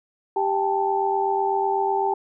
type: tone cluster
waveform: sine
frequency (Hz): 391.7 / 791 / 879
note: G4 / G5 / A5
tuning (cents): -1 / +15 / -2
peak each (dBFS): -24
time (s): 0.36-2.14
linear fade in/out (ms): 5
effects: none